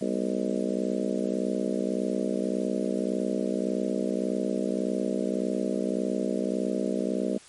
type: harmonic tone with a mistuned harmonic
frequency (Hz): 61.74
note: B1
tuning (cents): 0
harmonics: 3 / 4 / 5 / 6 / 7 / 8 / 9 / 10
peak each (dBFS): -31 / -32 / -33 / -34 / -34 / -35 / -36 / -36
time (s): 0.01-7.38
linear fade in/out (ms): 5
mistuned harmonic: 3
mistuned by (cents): +130
effects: white hiss -51 dBFS RMS until 7.48 s + MP3 48 kbps